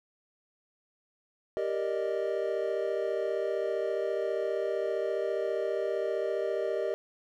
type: chord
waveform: triangle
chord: Eb major seventh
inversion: first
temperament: equal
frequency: 392 / 466.2 / 587.3 / 622.3 Hz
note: G4 / Bb4 / D5 / Eb5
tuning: 0 / 0 / 0 / 0 cents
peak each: -31 / -32 / -35 / -31 dBFS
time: 1.57-6.94 s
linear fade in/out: 0 ms
effects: none